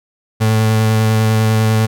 35% pulse tone with vibrato, 110 Hz, A2, in tune, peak -9 dBFS, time 0.4-1.87 s, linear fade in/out 20 ms, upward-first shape square, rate 10 Hz, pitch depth 11 cents each way, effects none

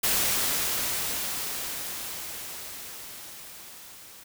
white noise with level ramp, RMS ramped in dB -24 to -48 dBFS, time 0.03-4.24 s, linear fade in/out 10 ms, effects none

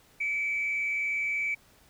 sine tone with frequency modulation, 2298 Hz, D7, 38 cents flat, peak -26 dBFS, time 0.2-1.55 s, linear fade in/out 10 ms, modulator 119 Hz, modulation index 0.44, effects tanh soft clip ceiling -22 dBFS + pink hiss -60 dBFS RMS until 1.89 s

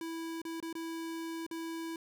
square tone with dropouts, 328.8 Hz, E4, 4 cents flat, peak -38 dBFS, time 0.01-1.96 s, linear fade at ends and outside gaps 2 ms, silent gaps 0.417-0.451 / 0.602-0.626 / 0.728-0.752 / 1.465-1.511 s, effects none

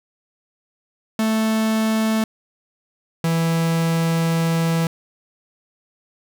45% pulse tone pair in turn, 220.1 / 164.89 Hz, A3 / E3, +1 / +1 cents, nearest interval perfect fourth, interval 500 cents, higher first, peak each -17 dBFS, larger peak neither, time 1.19-2.24 / 3.24-4.87 s, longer second, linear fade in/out 2 ms, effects none

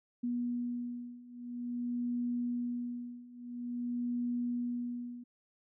sine beating tone pair, 241.9 / 242.39 Hz, B3 / B3, -36 / -32 cents, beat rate 0.49 Hz, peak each -38 / -36 dBFS, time 0.23-5.24 s, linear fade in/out 10 ms, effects none

